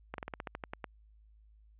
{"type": "slowing click train", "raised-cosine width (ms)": 0.5, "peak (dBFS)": -23, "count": 11, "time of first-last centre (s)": [0.14, 0.842], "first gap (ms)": 42, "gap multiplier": 1.11, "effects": ["added 53 Hz sine -58 dBFS peak until 1.79 s", "resampled to 8000 Hz"]}